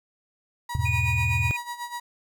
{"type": "tone with tremolo", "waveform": "35% pulse", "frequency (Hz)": 961, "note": "B5", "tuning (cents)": -48, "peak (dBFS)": -28, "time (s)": [0.69, 2], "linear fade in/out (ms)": 5, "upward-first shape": "sine", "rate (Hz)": 8.1, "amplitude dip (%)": 75}
{"type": "chord", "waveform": "sine", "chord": "E major", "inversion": "none", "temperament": "equal with one note detuned", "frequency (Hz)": [82.41, 103.47, 123.47], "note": ["E2", "G#2", "B2"], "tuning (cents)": [0, -6, 0], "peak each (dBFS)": -27, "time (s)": [0.75, 1.51], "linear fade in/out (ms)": 0}
{"type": "tone", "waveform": "triangle", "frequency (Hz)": 2463, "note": "D#7", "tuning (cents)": -18, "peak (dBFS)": -24, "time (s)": [0.85, 1.57], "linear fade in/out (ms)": 10}
{"effects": []}